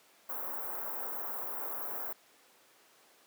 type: band-stop noise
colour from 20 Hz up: white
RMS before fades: -38 dBFS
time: 0.29-2.13 s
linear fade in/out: 5 ms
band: 1300 to 16000 Hz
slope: 24 dB/octave
effects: pink hiss -62 dBFS RMS until 3.26 s + high-pass 400 Hz 12 dB/octave